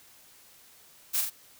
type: noise with echo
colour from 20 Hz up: blue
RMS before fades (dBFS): -27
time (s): 1.13-1.22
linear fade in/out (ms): 20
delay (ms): 42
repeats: 2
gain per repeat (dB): -4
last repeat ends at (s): 1.304
effects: white hiss -56 dBFS RMS until 1.59 s